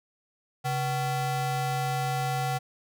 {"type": "ring-modulated tone", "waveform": "square", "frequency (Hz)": 311.1, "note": "D#4", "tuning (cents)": 0, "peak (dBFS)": -24, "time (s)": [0.64, 2.59], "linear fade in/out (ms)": 20, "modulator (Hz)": 447, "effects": []}